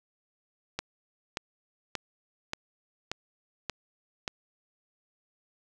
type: click train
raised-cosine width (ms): 0.2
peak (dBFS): -14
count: 7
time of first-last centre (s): 0.79-4.278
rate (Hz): 1.72
effects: none